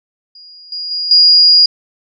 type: tone with level steps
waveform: sine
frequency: 4865 Hz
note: D#8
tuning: 40 cents flat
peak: -35 / -20 / -16 / -4 dBFS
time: 0.35-1.66 s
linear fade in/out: 5 ms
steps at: 0.72 / 0.91 / 1.11 s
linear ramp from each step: 2 ms
effects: none